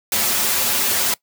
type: noise with comb filter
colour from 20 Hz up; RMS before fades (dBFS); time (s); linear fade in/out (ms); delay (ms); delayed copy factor
white; -19; 0.12-1.14; 2; 6.5; -0.95
effects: noise-tail reverb RT60 0.1 s tail -21 dB re dry + high-pass 100 Hz 12 dB/octave